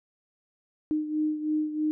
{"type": "beating tone pair", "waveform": "sine", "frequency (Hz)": [305.8, 308.9], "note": ["D#4", "D#4"], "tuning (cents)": [-30, -12], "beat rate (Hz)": 3.1, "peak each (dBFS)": [-26, -32], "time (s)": [0.91, 1.91], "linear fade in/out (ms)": 0, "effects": []}